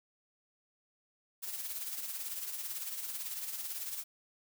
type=noise with tremolo; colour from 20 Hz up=blue; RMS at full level=-38 dBFS; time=1.42-4.04 s; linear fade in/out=20 ms; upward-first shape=sine; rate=18 Hz; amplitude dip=50%; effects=none